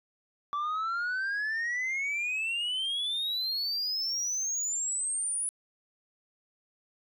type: exponential sweep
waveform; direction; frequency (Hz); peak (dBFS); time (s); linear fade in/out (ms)
sine; up; 1150 to 9990; -26; 0.53-5.49; 0
effects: tanh soft clip ceiling -28 dBFS